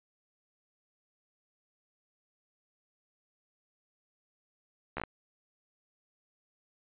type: slowing click train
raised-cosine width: 0.5 ms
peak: -20 dBFS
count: 5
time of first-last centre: 4.97-5.037 s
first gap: 13 ms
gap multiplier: 1.17
effects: resampled to 8000 Hz